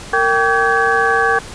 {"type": "tone cluster", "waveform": "sine", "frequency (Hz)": [459.6, 781, 1144, 1549, 1677], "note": ["A#4", "G5", "D6", "G6", "G#6"], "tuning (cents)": [-25, -7, -46, -21, 16], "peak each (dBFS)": -18, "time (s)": [0.13, 1.39], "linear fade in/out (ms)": 5, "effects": ["pink hiss -33 dBFS RMS until 1.54 s", "resampled to 22050 Hz"]}